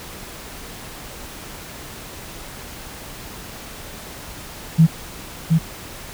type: tone with echo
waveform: sine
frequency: 162.2 Hz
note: E3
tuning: 28 cents flat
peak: -7 dBFS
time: 4.78-4.87 s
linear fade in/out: 20 ms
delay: 720 ms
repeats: 1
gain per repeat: -4 dB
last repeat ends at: 5.59 s
effects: pink hiss -36 dBFS RMS until 6.13 s